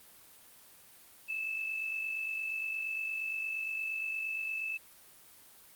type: tone with amplitude modulation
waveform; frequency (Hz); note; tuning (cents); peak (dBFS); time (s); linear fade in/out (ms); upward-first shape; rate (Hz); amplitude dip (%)
sine; 2623; E7; -9; -31; 1.28-4.78; 20; sine; 48.6; 50
effects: white hiss -57 dBFS RMS until 5.75 s + Opus 32 kbps